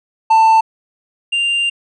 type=tone pair in turn; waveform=triangle; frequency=890 / 2790 Hz; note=A5 / F7; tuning=+20 / -2 cents; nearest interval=octave + minor sixth; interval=1978 cents; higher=second; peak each=-5 / -12 dBFS; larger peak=first; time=0.3-0.61 / 1.32-1.7 s; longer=second; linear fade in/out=10 ms; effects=resampled to 22050 Hz